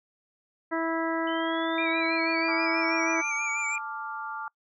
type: harmonic tone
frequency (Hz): 327.5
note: E4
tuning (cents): -11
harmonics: 1 / 2 / 3 / 4 / 5 / 6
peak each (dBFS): -29 / -32 / -34 / -35 / -36 / -37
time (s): 0.71-3.22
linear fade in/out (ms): 20
type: exponential sweep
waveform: sine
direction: up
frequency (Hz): 3022 to 7420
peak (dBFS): -38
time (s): 1.27-3.76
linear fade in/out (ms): 5
type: tone with vibrato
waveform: sine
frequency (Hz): 2329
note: D7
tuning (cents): -15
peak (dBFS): -28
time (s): 1.78-3.78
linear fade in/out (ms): 2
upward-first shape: sine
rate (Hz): 6.2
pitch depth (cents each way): 55
type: chord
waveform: sine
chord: D minor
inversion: second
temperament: equal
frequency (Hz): 880 / 1174.7 / 1396.9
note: A5 / D6 / F6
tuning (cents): 0 / 0 / 0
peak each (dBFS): -37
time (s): 2.48-4.48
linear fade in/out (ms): 2
effects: noise-tail reverb RT60 0.1 s tail -25 dB re dry